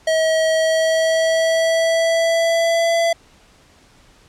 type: tone with pitch glide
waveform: square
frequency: 640 to 671.4 Hz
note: D#5 to E5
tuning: +49 to +32 cents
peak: -15 dBFS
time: 0.07-3.13 s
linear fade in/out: 5 ms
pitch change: +83 cents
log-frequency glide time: 0.52-2.97 s
effects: pink hiss -51 dBFS RMS until 4.28 s + low-pass 8000 Hz 12 dB/octave